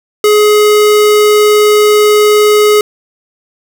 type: tone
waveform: square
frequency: 420.6 Hz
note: G#4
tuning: 22 cents sharp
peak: -5 dBFS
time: 0.24-2.81 s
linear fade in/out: 2 ms
effects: 7-bit